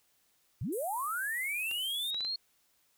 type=linear sweep; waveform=sine; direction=up; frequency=82.41 to 4346 Hz; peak=-32 dBFS; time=0.61-2.36 s; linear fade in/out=5 ms
type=band-pass noise; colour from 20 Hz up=pink; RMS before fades=-45 dBFS; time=0.72-2.11 s; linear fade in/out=10 ms; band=8600 to 14000 Hz; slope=48 dB/octave
type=clicks; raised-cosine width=0.2 ms; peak=-28 dBFS; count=4; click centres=1.713 / 2.145 / 2.207 / 2.249 s
effects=white hiss -71 dBFS RMS until 2.97 s